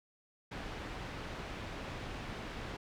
pink low-pass noise, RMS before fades -43 dBFS, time 0.51-2.77 s, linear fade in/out 10 ms, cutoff 3200 Hz, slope 12 dB/octave, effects none

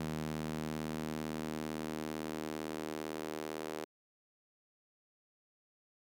sawtooth tone with high-pass filter sweep, 77.78 Hz, D#2, in tune, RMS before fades -40 dBFS, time 0-3.85 s, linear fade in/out 5 ms, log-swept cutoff 180 to 390 Hz, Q 1.7, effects none

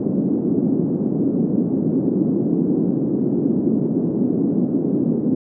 white band-pass noise, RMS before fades -19 dBFS, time 0-5.35 s, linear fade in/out 5 ms, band 180 to 310 Hz, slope 24 dB/octave, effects none

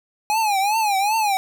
square tone with vibrato, 830 Hz, G#5, 1 cent flat, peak -18 dBFS, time 0.3-1.37 s, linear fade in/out 0 ms, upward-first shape triangle, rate 2.6 Hz, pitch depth 160 cents each way, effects none

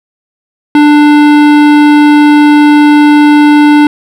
sine tone with hard clipping, 295.8 Hz, D4, 13 cents sharp, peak -3 dBFS, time 0.75-3.87 s, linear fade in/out 2 ms, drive 17 dB, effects none

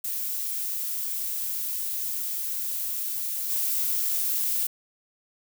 violet noise with level steps, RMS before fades -30 / -26 dBFS, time 0.04-4.67 s, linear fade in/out 5 ms, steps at 3.49 s, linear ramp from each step 20 ms, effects none

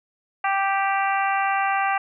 harmonic tone, 391.9 Hz, G4, in tune, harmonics 2 / 3 / 4 / 5 / 6 / 7, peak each -22 / -26 / -28 / -30 / -32 / -33 dBFS, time 0.44-1.98 s, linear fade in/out 5 ms, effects none

